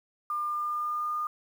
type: tone with pitch glide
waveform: sine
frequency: 1200 to 1216 Hz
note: D6 to D#6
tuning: +37 to -40 cents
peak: -28 dBFS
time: 0.3-1.27 s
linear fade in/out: 2 ms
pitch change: +23 cents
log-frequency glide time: 0.49-1.15 s
effects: 9-bit